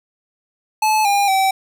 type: tone with pitch steps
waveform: square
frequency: 864 / 806 / 770 Hz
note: A5 / G5 / G5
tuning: -32 / +48 / -31 cents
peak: -14 dBFS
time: 0.82-1.51 s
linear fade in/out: 5 ms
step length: 230 ms
effects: none